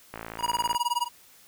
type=click train; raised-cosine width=0.5 ms; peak=-21 dBFS; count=35; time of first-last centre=0.14-0.748 s; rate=55.9 Hz
type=tone with tremolo; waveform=square; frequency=960 Hz; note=B5; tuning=49 cents flat; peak=-22 dBFS; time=0.38-1.09 s; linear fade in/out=50 ms; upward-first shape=sine; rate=19 Hz; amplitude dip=100%
effects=white hiss -55 dBFS RMS until 1.47 s